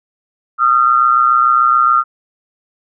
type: tone pair together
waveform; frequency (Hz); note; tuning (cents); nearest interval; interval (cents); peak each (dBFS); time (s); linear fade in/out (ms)
sine; 1231 / 1358; D#6 / F6; -19 / -49; major second; 170; -11; 0.58-2.04; 50
effects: none